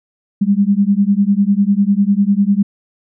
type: beating tone pair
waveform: sine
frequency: 196 / 206 Hz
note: G3 / G#3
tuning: 0 / -14 cents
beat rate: 10 Hz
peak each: -13 dBFS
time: 0.41-2.63 s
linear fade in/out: 10 ms
effects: none